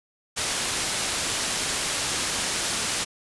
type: low-pass noise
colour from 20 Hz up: white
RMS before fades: -27 dBFS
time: 0.36-3.05 s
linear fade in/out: 20 ms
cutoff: 9000 Hz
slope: 12 dB/octave
effects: resampled to 24000 Hz